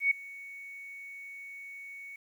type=tone with ADSR envelope; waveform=sine; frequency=2227 Hz; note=C#7; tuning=7 cents sharp; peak=-20 dBFS; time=0-2.16 s; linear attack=110 ms; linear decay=6 ms; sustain=-22 dB; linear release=4 ms; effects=10-bit